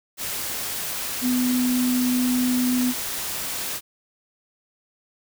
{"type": "tone in noise", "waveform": "sine", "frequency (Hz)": 250, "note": "B3", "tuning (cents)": 21, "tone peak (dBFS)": -19, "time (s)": [1.21, 2.94], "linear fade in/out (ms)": 50, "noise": "white", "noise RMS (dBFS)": -29, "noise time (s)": [0.17, 3.81], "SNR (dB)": 7, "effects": []}